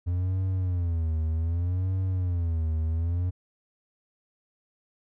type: tone with vibrato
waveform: triangle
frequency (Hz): 86.5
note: F2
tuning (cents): -16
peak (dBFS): -22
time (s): 0.06-3.31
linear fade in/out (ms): 20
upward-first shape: sine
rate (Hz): 0.65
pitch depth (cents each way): 150
effects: none